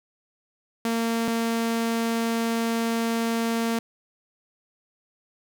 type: tone pair in turn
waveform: sawtooth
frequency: 229.3 / 229.3 Hz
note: A#3 / A#3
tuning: -28 / -28 cents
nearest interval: unison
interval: 0 cents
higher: neither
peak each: -19 dBFS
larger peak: neither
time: 0.85-1.28 / 1.28-3.79 s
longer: second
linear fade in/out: 2 ms
effects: none